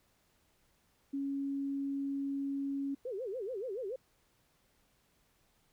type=tone; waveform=sine; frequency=277.2 Hz; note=C#4; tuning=in tune; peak=-33 dBFS; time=1.13-2.95 s; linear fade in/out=10 ms
type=tone with vibrato; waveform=sine; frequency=446 Hz; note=A4; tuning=23 cents sharp; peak=-36 dBFS; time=3.05-3.96 s; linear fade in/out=5 ms; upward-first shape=sine; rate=7 Hz; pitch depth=290 cents each way
effects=pink hiss -72 dBFS RMS until 5.72 s